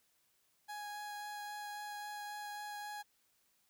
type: tone with vibrato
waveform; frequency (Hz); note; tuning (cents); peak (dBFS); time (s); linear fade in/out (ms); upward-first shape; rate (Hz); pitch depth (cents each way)
30% pulse; 830.6; G#5; 0; -40; 0.68-3.03; 20; sine; 3.7; 8
effects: white hiss -75 dBFS RMS until 3.69 s